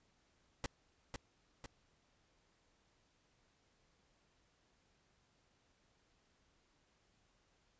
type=noise with echo; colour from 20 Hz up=pink; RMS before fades=-39 dBFS; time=0.64-0.66 s; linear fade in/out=0 ms; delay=500 ms; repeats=2; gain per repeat=-5 dB; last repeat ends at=1.66 s; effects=pink hiss -75 dBFS RMS until 7.79 s + resampled to 16000 Hz